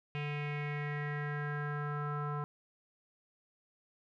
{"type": "tone with low-pass filter sweep", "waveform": "square", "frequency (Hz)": 146.83, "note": "D3", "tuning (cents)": 0, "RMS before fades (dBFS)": -37, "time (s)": [0.15, 2.44], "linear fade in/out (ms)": 0, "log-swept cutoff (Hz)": [2600, 1200], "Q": 5.3, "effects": []}